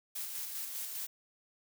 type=noise with tremolo; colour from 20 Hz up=blue; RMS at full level=-39 dBFS; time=0.15-1.07 s; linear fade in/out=10 ms; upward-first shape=square; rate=5 Hz; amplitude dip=30%; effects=none